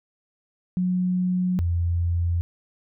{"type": "tone pair in turn", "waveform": "sine", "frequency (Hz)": [181.9, 85.85], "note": ["F#3", "F2"], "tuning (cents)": [-29, -29], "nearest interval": "octave + minor second", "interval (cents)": 1300, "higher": "first", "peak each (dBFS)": -20, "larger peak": "neither", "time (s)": [[0.77, 1.59], [1.59, 2.41]], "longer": "neither", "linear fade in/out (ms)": 0, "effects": []}